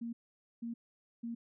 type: tone bursts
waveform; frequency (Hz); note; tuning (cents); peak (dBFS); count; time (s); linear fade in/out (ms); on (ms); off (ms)
sine; 233.1; A#3; 0; -37; 3; 0.01-1.35; 10; 120; 490
effects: none